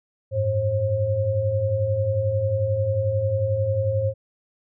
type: tone cluster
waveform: sine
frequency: 94.3 / 105.5 / 536 Hz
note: F#2 / G#2 / C5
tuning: +33 / +28 / +42 cents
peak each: -28 / -23 / -23 dBFS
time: 0.31-4.14 s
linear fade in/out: 50 ms
effects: none